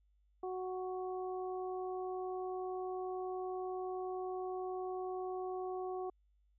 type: harmonic tone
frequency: 370.2 Hz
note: F#4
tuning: 1 cent sharp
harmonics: 1 / 2 / 3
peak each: -39 / -43 / -50 dBFS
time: 0.43-6.1 s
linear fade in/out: 5 ms
effects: added 50 Hz sine -69 dBFS peak until 6.58 s